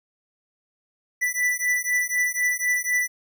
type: beating tone pair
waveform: square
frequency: 1975.5 / 1979.5 Hz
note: B6 / B6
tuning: 0 / +3 cents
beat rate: 4 Hz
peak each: -25 dBFS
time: 1.21-3.08 s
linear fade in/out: 20 ms
effects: none